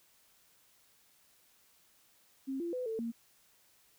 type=tone with pitch steps; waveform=sine; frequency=268.1 / 341.8 / 503 / 446 / 231.5 Hz; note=C4 / F4 / B4 / A4 / A#3; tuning=+42 / -37 / +32 / +23 / -12 cents; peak=-34 dBFS; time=2.47-3.12 s; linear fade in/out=20 ms; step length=130 ms; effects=white hiss -67 dBFS RMS until 3.98 s